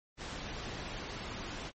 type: noise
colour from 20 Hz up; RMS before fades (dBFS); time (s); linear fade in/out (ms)
pink; -41; 0.17-1.72; 50
effects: low-pass 6000 Hz 12 dB/octave + MP3 32 kbps